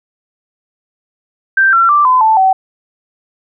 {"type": "tone with pitch steps", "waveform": "sine", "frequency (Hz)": [1568, 1357.2, 1174.7, 1016.7, 880, 761.7], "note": ["G6", "F6", "D6", "B5", "A5", "G5"], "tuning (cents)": [0, -50, 0, 50, 0, -50], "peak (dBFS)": -6, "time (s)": [1.57, 2.53], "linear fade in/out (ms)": 5, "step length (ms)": 160, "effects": []}